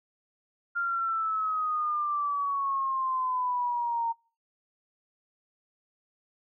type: exponential sweep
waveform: sine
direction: down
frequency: 1400 to 917 Hz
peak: -26 dBFS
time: 0.75-4.13 s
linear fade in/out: 20 ms
effects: noise-tail reverb RT60 0.4 s tail -26 dB re dry